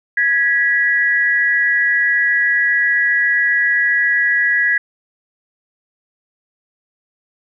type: tone pair together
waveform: sine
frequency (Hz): 1661.2 / 1946.4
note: G#6 / B6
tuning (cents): 0 / -26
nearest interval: minor third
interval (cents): 274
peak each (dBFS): -15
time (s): 0.17-4.78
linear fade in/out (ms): 5
effects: none